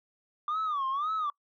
sine tone with vibrato, 1173 Hz, D6, 2 cents flat, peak -26 dBFS, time 0.48-1.3 s, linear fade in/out 2 ms, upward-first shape sine, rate 1.9 Hz, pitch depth 180 cents each way, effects noise-tail reverb RT60 0.1 s tail -26 dB re dry + tanh soft clip ceiling -26 dBFS

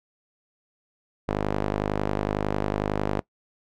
sawtooth tone with band-pass filter, 51 Hz, G#1, 31 cents flat, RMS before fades -27 dBFS, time 1.28-3.2 s, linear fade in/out 5 ms, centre 560 Hz, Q 0.68, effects noise-tail reverb RT60 0.1 s tail -21 dB re dry

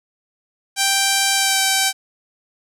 5% pulse tone with pitch glide, 784 to 774.5 Hz, G5 to G5, 0 to -21 cents, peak -3 dBFS, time 0.76-1.93 s, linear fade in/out 50 ms, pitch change -21 cents, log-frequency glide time 1.35-1.6 s, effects none

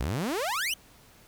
sawtooth exponential sweep, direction up, 54.2 to 3155 Hz, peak -24 dBFS, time 0-0.74 s, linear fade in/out 5 ms, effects pink hiss -56 dBFS RMS until 1.27 s

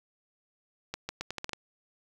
accelerating click train, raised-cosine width 0.2 ms, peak -17 dBFS, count 8, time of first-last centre 0.94-1.533 s, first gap 150 ms, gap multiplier 0.8, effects 8-bit

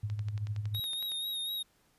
sine tone with tremolo, 104.7 Hz, G#2, 15 cents sharp, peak -29 dBFS, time 0.03-0.8 s, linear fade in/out 5 ms, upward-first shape triangle, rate 13 Hz, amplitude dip 70%
click train, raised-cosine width 0.2 ms, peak -31 dBFS, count 12, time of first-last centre 0.1-1.119 s, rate 10.8 Hz
square tone with vibrato, 3754 Hz, A#7, 11 cents sharp, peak -34 dBFS, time 0.74-1.63 s, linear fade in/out 10 ms, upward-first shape sine, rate 4.1 Hz, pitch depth 39 cents each way
effects pink hiss -69 dBFS RMS until 1.98 s + resampled to 32000 Hz

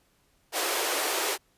pink high-pass noise, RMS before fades -28 dBFS, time 0.52-1.38 s, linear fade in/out 50 ms, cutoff 340 Hz, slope 48 dB/octave, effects pink hiss -67 dBFS RMS until 1.57 s + resampled to 32000 Hz

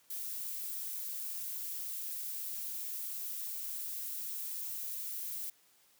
violet noise, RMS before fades -40 dBFS, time 0.1-5.5 s, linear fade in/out 5 ms, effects white hiss -67 dBFS RMS until 5.99 s + high-pass 100 Hz 12 dB/octave

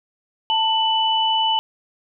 sine tone pair together, 888.5 / 2981 Hz, A5 / F#7, +17 / +12 cents, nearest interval octave + major sixth, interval 2095 cents, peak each -19 dBFS, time 0.5-1.59 s, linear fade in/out 0 ms, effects none

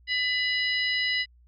harmonic tone with a mistuned harmonic, 1000 Hz, B5, 21 cents sharp, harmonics 2 / 3 / 4 / 5, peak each -26 / -30 / -32 / -34 dBFS, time 0.07-1.26 s, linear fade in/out 50 ms, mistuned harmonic 3, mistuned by -50 cents, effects added 60 Hz sine -54 dBFS peak until 1.47 s

